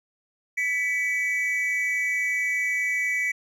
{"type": "tone pair together", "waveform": "triangle", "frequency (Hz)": [1975.5, 2278], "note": ["B6", "C#7"], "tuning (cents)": [0, 47], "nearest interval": "major second", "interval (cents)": 247, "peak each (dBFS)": -24, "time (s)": [0.57, 3.32], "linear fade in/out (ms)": 10, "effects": []}